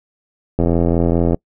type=click train; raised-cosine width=2 ms; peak=-3 dBFS; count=65; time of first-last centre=0.59-1.345 s; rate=84.8 Hz; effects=noise-tail reverb RT60 0.1 s tail -26 dB re dry